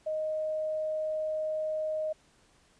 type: tone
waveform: sine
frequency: 622.3 Hz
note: D#5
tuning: in tune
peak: -29 dBFS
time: 0.06-2.13 s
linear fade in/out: 10 ms
effects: pink hiss -64 dBFS RMS until 2.79 s + resampled to 22050 Hz